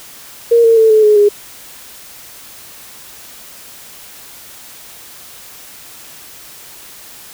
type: tone with pitch steps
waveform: sine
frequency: 467.6 / 455.9 / 444.4 / 433.3 / 422.4 / 411.8 Hz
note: A#4 / A#4 / A4 / A4 / G#4 / G#4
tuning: +5 / -39 / +17 / -27 / +29 / -15 cents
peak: -5 dBFS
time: 0.51-1.29 s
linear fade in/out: 10 ms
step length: 130 ms
effects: white hiss -36 dBFS RMS until 7.33 s